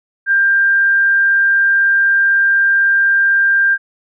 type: tone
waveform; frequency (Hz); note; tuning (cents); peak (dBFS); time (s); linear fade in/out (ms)
sine; 1591; G6; +25; -9; 0.26-3.78; 50
effects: none